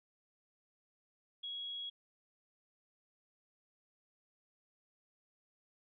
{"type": "tone", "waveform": "sine", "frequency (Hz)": 3322, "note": "G#7", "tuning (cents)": 0, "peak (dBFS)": -40, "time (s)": [1.43, 1.9], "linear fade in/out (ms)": 10, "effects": []}